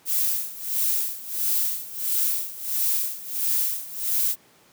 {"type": "noise with tremolo", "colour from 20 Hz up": "violet", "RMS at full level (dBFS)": -22, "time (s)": [0.05, 4.36], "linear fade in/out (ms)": 50, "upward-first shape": "sine", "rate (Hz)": 1.5, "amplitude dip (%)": 85, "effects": ["pink hiss -56 dBFS RMS until 4.72 s", "high-pass 150 Hz 12 dB/octave"]}